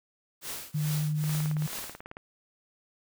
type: noise with tremolo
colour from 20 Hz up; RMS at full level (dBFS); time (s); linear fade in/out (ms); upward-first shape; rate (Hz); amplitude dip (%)
white; -36; 0.41-2.01; 50; triangle; 2.4; 95
type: tone with pitch glide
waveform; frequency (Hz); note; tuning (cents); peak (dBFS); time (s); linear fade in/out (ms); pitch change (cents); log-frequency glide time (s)
sine; 151.3 to 152.53; D#3 to D#3; -48 to -34; -26; 0.74-1.67; 10; +14; 1.03-1.33
type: click train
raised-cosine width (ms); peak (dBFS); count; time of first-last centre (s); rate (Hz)
0.5; -26; 18; 1.24-2.169; 18.3
effects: none